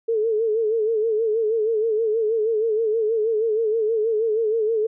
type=tone with vibrato; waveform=sine; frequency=441.4 Hz; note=A4; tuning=5 cents sharp; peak=-18 dBFS; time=0.08-4.87 s; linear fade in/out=10 ms; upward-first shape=sine; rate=6.3 Hz; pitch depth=78 cents each way; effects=none